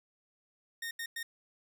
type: tone bursts at uneven times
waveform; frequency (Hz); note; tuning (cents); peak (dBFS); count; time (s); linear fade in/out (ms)
sawtooth; 1843; A#6; -20; -33; 3; 0.82-0.91 / 0.99-1.06 / 1.16-1.23; 5
effects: none